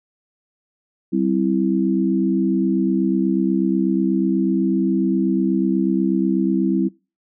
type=chord; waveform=sine; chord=C major; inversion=second; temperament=equal with one note detuned; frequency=193.19 / 261.6 / 329.6 Hz; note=G3 / C4 / E4; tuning=-25 / 0 / 0 cents; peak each=-20 / -21 / -20 dBFS; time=1.12-6.89 s; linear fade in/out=20 ms; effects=noise-tail reverb RT60 0.3 s tail -23 dB re dry